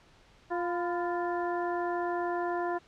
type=harmonic tone with a mistuned harmonic; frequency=350.3 Hz; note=F4; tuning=5 cents sharp; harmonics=1 / 2 / 3 / 4 / 5; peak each=-32 / -33 / -37 / -42 / -42 dBFS; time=0.5-2.79 s; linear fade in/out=20 ms; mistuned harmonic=3; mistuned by=-60 cents; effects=pink hiss -60 dBFS RMS until 2.87 s + low-pass 5000 Hz 12 dB/octave